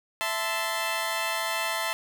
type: chord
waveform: 15% pulse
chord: A minor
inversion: second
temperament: equal with one note detuned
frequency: 659.3 / 880 / 1035.7 Hz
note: E5 / A5 / C6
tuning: 0 / 0 / -18 cents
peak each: -25 / -25 / -25 dBFS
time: 0.21-1.93 s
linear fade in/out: 0 ms
effects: 8-bit